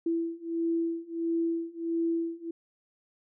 sine beating tone pair, 332.1 / 333.6 Hz, E4 / E4, +13 / +21 cents, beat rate 1.5 Hz, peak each -31 / -30 dBFS, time 0.06-2.51 s, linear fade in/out 5 ms, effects none

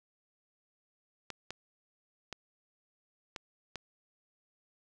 clicks, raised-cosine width 0.2 ms, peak -22 dBFS, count 5, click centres 1.303 / 1.506 / 2.327 / 3.362 / 3.757 s, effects none

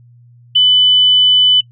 sine tone, 3000 Hz, F#7, 23 cents sharp, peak -6 dBFS, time 0.55-1.61 s, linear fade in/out 10 ms, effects noise-tail reverb RT60 0.1 s tail -24 dB re dry + added 120 Hz sine -41 dBFS peak until 1.71 s

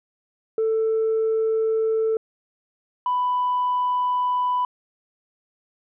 sine tone pair in turn, 443.3 / 992.9 Hz, A4 / B5, +13 / +9 cents, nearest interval octave + major second, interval 1396 cents, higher second, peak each -17 / -18 dBFS, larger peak first, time 0.58-2.17 / 3.06-4.65 s, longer neither, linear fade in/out 2 ms, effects tanh soft clip ceiling -16 dBFS

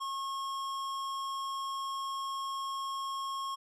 sine tone with hard clipping, 1086 Hz, C#6, 36 cents flat, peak -36 dBFS, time 0-3.56 s, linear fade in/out 20 ms, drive 14 dB, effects none

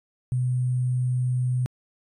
sine tone with sample-and-hold, 125.9 Hz, B2, 34 cents sharp, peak -21 dBFS, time 0.32-1.66 s, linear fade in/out 0 ms, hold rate 8820 Hz, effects resampled to 32000 Hz

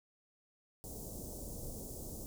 pink band-stop noise, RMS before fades -45 dBFS, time 0.84-2.26 s, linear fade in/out 0 ms, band 620 to 6500 Hz, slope 24 dB/octave, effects none

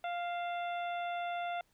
harmonic tone with a mistuned harmonic, 698.5 Hz, F5, in tune, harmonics 1 / 2 / 3 / 4 / 5, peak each -35 / -44 / -47 / -50 / -51 dBFS, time 0.04-1.61 s, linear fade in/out 2 ms, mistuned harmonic 4, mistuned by -53 cents, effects pink hiss -73 dBFS RMS until 1.73 s

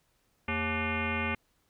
sine tone with frequency modulation, 1174.7 Hz, D6, in tune, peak -28 dBFS, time 0.48-1.35 s, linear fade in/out 5 ms, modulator 315 Hz, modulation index 4.6, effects pink hiss -72 dBFS RMS until 1.69 s

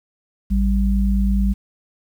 sine tone pair together, 54.73 / 196 Hz, A1 / G3, -9 / 0 cents, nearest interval octave + minor seventh, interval 2209 cents, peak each -16 / -19 dBFS, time 0.5-1.54 s, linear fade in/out 20 ms, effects 8-bit

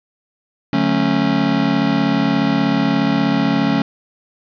square chord, D major seventh, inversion none, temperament just, 146.83 / 183.54 / 220.2 / 275.3 Hz, D3 / F#3 / A3 / C#4, 0 / -14 / +2 / -12 cents, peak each -24 / -22 / -20 / -18 dBFS, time 0.73-3.82 s, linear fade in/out 2 ms, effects resampled to 11025 Hz + 8-bit

